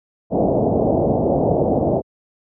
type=low-pass noise; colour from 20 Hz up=white; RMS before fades=-17 dBFS; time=0.3-2.02 s; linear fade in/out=50 ms; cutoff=720 Hz; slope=48 dB/octave; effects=high-pass 80 Hz 12 dB/octave